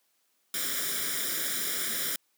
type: noise with comb filter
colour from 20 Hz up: white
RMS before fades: -31 dBFS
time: 0.54-2.16 s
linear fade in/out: 2 ms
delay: 0.56 ms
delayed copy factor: +0.85
effects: white hiss -72 dBFS RMS until 2.37 s + high-pass 200 Hz 12 dB/octave

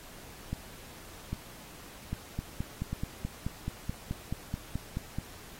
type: two click trains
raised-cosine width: 5 ms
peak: -20 / -20 dBFS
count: 4 / 14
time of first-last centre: 0.53-2.93 / 2.39-5.186 s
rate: 1.25 / 4.65 Hz
effects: pink hiss -50 dBFS RMS until 5.59 s + AAC 48 kbps

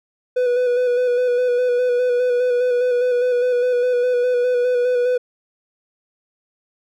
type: tone with vibrato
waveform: triangle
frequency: 493.9 Hz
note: B4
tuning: in tune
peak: -13 dBFS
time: 0.36-5.18 s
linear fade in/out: 10 ms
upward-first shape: square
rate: 4.9 Hz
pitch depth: 23 cents each way
effects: none

